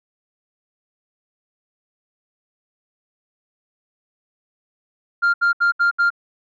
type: tone bursts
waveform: sine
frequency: 1396.9 Hz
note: F6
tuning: in tune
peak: -11 dBFS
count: 5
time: 5.22-6.104 s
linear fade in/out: 20 ms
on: 120 ms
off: 71 ms
effects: tanh soft clip ceiling -12 dBFS